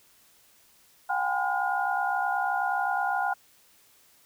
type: tone cluster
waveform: sine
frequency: 728 / 796 / 847 / 1020 / 1427 Hz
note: F#5 / G5 / G#5 / C6 / F6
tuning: -28 / +26 / +34 / -44 / +37 cents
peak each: -31 / -28 / -36 / -36 / -30 dBFS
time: 1.09-3.34 s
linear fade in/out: 10 ms
effects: white hiss -60 dBFS RMS until 4.25 s